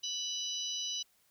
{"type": "harmonic tone", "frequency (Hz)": 987.8, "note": "B5", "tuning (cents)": 0, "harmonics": [3, 4, 5, 6], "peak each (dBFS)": [-38, -40, -45, -40], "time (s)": [0.03, 1.03], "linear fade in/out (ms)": 10, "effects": ["white hiss -70 dBFS RMS until 1.3 s"]}